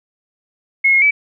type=tone with pitch steps; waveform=sine; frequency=2170 / 2155 / 2297 Hz; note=C#7 / C#7 / D7; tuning=-37 / -49 / -39 cents; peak=-9 dBFS; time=0.84-1.11 s; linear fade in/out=10 ms; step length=90 ms; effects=none